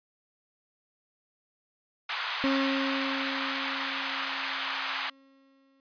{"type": "band-pass noise", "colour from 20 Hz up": "pink", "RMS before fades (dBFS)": -33, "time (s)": [2.09, 5.1], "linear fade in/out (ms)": 5, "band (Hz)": [960, 4100], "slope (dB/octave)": 24}
{"type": "tone with exponential decay", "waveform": "35% pulse", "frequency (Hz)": 271, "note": "C#4", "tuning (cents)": -39, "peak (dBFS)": -22, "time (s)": [2.44, 5.8], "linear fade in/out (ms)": 0, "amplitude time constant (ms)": 730}
{"effects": ["resampled to 11025 Hz"]}